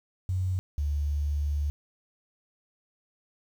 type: tone pair in turn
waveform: sine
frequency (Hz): 92.5 / 72.91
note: F#2 / D2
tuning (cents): 0 / -12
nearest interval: major third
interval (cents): 412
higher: first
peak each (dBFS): -25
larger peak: neither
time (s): 0.29-0.59 / 0.78-1.7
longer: second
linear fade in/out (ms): 0
effects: 9-bit